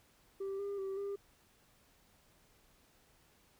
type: tone with pitch steps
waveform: sine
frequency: 390.5 / 401.4 / 387.1 / 399.9 Hz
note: G4 / G4 / G4 / G4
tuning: -7 / +41 / -22 / +35 cents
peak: -34 dBFS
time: 0.4-1.16 s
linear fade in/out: 10 ms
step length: 190 ms
effects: tanh soft clip ceiling -36 dBFS + pink hiss -68 dBFS RMS until 3.59 s